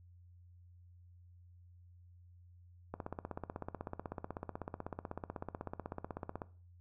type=click train; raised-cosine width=1 ms; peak=-26 dBFS; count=57; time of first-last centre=2.94-6.418 s; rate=16.1 Hz; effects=noise-tail reverb RT60 0.4 s tail -18 dB re dry + added 88 Hz sine -57 dBFS peak until 6.8 s